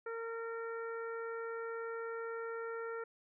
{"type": "harmonic tone", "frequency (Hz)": 458.1, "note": "A#4", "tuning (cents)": -30, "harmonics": [1, 2, 3, 4, 5], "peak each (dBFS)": [-40, -52, -45, -52, -60], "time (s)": [0.06, 3.04], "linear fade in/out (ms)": 5, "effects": []}